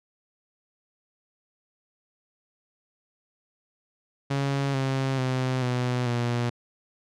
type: tone with pitch steps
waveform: sawtooth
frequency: 138.7 / 133.82 / 129.11 / 124.57 / 120.19 Hz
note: C#3 / C3 / C3 / B2 / B2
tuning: +1 / +39 / -23 / +15 / -47 cents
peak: -20 dBFS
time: 4.3-6.5 s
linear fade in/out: 10 ms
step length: 440 ms
effects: low-pass 6000 Hz 12 dB/octave